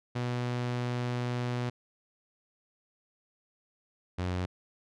sawtooth tone pair in turn, 122.6 / 90.58 Hz, B2 / F#2, -12 / -36 cents, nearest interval perfect fourth, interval 524 cents, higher first, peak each -26 dBFS, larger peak neither, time 0.15-1.7 / 4.18-4.46 s, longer first, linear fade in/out 10 ms, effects low-pass 5000 Hz 12 dB/octave

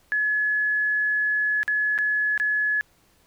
sine tone with dropouts, 1702 Hz, G#6, 42 cents sharp, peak -20 dBFS, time 0.12-2.81 s, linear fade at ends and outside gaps 0 ms, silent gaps 1.631-1.679 / 1.979-1.987 / 2.377-2.399 s, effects pink hiss -61 dBFS RMS until 3.26 s

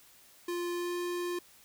square tone with pitch glide, 349.2 to 352 Hz, F4 to F4, 0 to +14 cents, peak -33 dBFS, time 0.48-1.39 s, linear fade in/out 5 ms, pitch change +14 cents, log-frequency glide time 0.72-0.97 s, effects white hiss -59 dBFS RMS until 1.64 s

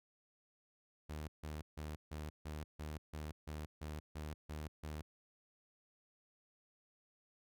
sawtooth tone bursts, 76.2 Hz, D#2, 36 cents flat, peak -39 dBFS, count 12, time 1.09-5.02 s, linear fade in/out 10 ms, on 190 ms, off 150 ms, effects none

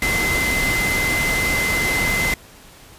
sine tone in noise, 2056 Hz, C7, 31 cents flat, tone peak -19 dBFS, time 0.02-2.34 s, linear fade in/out 2 ms, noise pink, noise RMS -23 dBFS, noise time 0.02-2.34 s, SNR +1 dB, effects pink hiss -45 dBFS RMS until 2.98 s + resampled to 32000 Hz

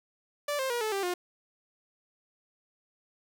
sawtooth tone with pitch steps, 583 / 528.5 / 479 / 434.2 / 393.6 / 356.8 Hz, D5 / C5 / A#4 / A4 / G4 / F4, -13 / +17 / +47 / -23 / +7 / +37 cents, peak -25 dBFS, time 0.48-1.14 s, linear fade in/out 5 ms, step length 110 ms, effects none

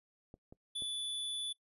clicks, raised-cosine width 2 ms, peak -38 dBFS, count 3, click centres 0.341 / 0.525 / 0.822 s
square tone, 3469 Hz, A7, 25 cents flat, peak -37 dBFS, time 0.75-1.53 s, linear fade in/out 10 ms
effects noise-tail reverb RT60 0.1 s tail -21 dB re dry + resampled to 32000 Hz

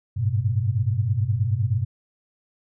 sine tone cluster, 97.9 / 107.4 / 124.1 Hz, G2 / A2 / B2, -2 / -41 / +9 cents, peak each -24 dBFS, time 0.16-1.85 s, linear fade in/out 20 ms, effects none

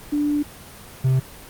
sine / triangle tone pair in turn, 293.7 / 130.83 Hz, D4 / C3, 0 / 0 cents, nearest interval octave + major second, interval 1400 cents, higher first, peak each -18 / -13 dBFS, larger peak second, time 0.12-0.43 / 1.04-1.2 s, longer first, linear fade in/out 10 ms, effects pink hiss -41 dBFS RMS until 1.49 s + Opus 24 kbps

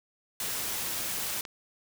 white noise, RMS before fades -33 dBFS, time 0.4-1.41 s, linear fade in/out 2 ms
clicks, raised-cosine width 0.2 ms, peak -23 dBFS, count 2, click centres 1.008 / 1.452 s
effects none

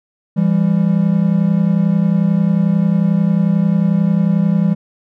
triangle tone pair together, 167.6 / 198.79 Hz, E3 / G3, +29 / +24 cents, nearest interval minor third, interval 295 cents, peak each -12 dBFS, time 0.36-4.75 s, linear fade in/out 20 ms, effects none

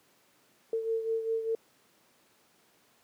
sine beating tone pair, 449.4 / 454.4 Hz, A4 / A#4, +37 / -44 cents, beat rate 5 Hz, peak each -29 / -36 dBFS, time 0.73-1.55 s, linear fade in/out 2 ms, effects pink hiss -65 dBFS RMS until 3.03 s + high-pass 200 Hz 12 dB/octave

